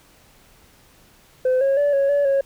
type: tone with pitch steps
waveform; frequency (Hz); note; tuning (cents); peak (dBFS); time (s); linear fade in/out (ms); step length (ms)
sine; 512 / 546 / 577 / 553 / 572 / 549; C5 / C#5 / D5 / C#5 / D5 / C#5; -38 / -26 / -31 / -4 / -46 / -17; -13; 1.45-2.41; 5; 160
effects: tanh soft clip ceiling -14 dBFS + pink hiss -53 dBFS RMS until 2.45 s